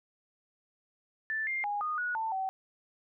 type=tone with pitch steps; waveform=sine; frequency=1762 / 2110 / 822 / 1232 / 1460 / 890 / 764 Hz; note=A6 / C7 / G#5 / D#6 / F#6 / A5 / G5; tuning=+2 / +14 / -18 / -17 / -24 / +20 / -45 cents; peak=-30 dBFS; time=1.3-2.49 s; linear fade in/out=0 ms; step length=170 ms; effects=none